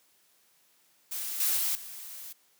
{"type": "noise with level steps", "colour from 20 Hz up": "blue", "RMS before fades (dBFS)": [-35, -27, -29, -43], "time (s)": [1.11, 2.33], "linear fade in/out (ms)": 10, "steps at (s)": [1.4, 1.57, 1.75], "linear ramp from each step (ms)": 2, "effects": ["white hiss -66 dBFS RMS until 2.59 s", "high-pass 150 Hz 12 dB/octave"]}